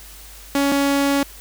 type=tone pair in turn; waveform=sawtooth; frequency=280 / 280 Hz; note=C#4 / C#4; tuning=+18 / +18 cents; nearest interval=unison; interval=0 cents; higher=neither; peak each=-12 dBFS; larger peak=neither; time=0.55-0.72 / 0.72-1.23 s; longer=second; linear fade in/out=2 ms; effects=added 50 Hz sine -42 dBFS peak until 1.4 s + white hiss -42 dBFS RMS until 1.4 s